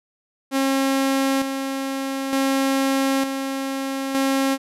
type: tone with tremolo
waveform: sawtooth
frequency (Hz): 270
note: C#4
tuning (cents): -45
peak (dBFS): -14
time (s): 0.51-4.58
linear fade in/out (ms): 50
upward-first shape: square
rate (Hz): 0.55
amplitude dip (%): 50
effects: resampled to 32000 Hz